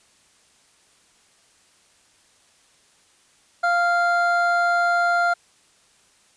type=tone pair together; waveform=triangle; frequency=696.5 / 1393 Hz; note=F5 / F6; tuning=-5 / -5 cents; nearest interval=octave; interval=1200 cents; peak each=-18 dBFS; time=3.63-5.34 s; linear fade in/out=10 ms; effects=white hiss -58 dBFS RMS until 6.36 s + resampled to 22050 Hz